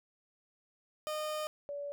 30% pulse / sine tone pair in turn, 612 / 573.2 Hz, D#5 / D5, -29 / -42 cents, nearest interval minor second, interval 113 cents, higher first, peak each -32 / -37 dBFS, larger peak first, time 1.07-1.47 / 1.69-1.92 s, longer first, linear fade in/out 0 ms, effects none

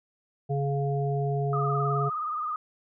harmonic tone, 140 Hz, C#3, 18 cents sharp, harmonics 1 / 3 / 5, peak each -26 / -31 / -33 dBFS, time 0.49-2.1 s, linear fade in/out 20 ms
sine tone with vibrato, 1234 Hz, D#6, 15 cents flat, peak -28 dBFS, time 1.53-2.56 s, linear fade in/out 2 ms, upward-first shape triangle, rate 19 Hz, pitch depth 73 cents each way
effects none

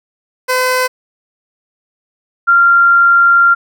15% pulse / sine tone pair in turn, 509 / 1385.8 Hz, C5 / F6, -48 / -14 cents, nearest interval octave + perfect fourth, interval 1734 cents, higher second, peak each -5 dBFS, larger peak neither, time 0.48-0.88 / 2.47-3.55 s, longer second, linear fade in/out 20 ms, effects none

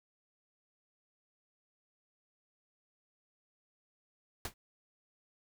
pink noise with exponential decay, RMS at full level -33 dBFS, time 4.45-4.54 s, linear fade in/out 2 ms, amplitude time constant 19 ms, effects none

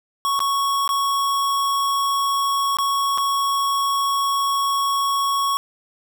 square tone with dropouts, 1108.7 Hz, C#6, in tune, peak -19 dBFS, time 0.25-5.57 s, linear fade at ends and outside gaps 0 ms, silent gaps 0.392-0.403 / 0.877-0.891 / 2.77-2.786 / 3.176-3.182 s, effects none

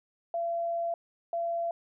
sine tone pair in turn, 679 / 679 Hz, F5 / F5, -49 / -49 cents, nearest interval unison, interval 0 cents, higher neither, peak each -28 dBFS, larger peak neither, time 0.34-0.94 / 1.33-1.71 s, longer first, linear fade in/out 2 ms, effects none

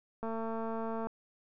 click train, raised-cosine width 1 ms, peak -25 dBFS, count 190, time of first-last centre 0.23-1.07 s, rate 225 Hz, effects none

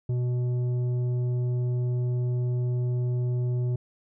sine tone with tanh clipping, 123.47 Hz, B2, in tune, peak -25 dBFS, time 0.09-3.76 s, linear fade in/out 5 ms, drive 8 dB, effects none

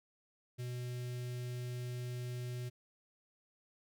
square tone with notch filter, 123.47 Hz, B2, in tune, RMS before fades -41 dBFS, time 0.58-2.7 s, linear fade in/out 20 ms, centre 990 Hz, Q 0.64, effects none

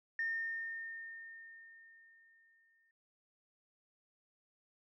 sine tone with exponential decay, 1822 Hz, A#6, 40 cents flat, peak -32 dBFS, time 0.19-2.91 s, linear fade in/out 2 ms, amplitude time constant 590 ms, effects tanh soft clip ceiling -28 dBFS

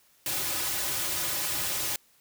white noise with comb filter, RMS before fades -30 dBFS, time 0.26-1.96 s, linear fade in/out 2 ms, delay 4.4 ms, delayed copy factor -0.85, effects white hiss -63 dBFS RMS until 2.2 s

